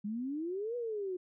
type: exponential two-way sweep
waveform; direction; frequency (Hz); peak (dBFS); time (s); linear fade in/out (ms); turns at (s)
sine; up then down; 200 to 492.4 to 356.7; -34; 0.04-1.17; 10; 0.76
effects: none